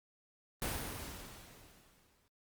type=noise with exponential decay; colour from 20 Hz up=pink; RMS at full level=-35 dBFS; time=0.62-2.28 s; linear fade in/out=0 ms; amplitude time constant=360 ms; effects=Opus 32 kbps